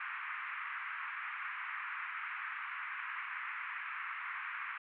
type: band-pass noise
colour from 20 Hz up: pink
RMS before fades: -42 dBFS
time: 0-4.78 s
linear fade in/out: 5 ms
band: 1100 to 2400 Hz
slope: 48 dB/octave
effects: none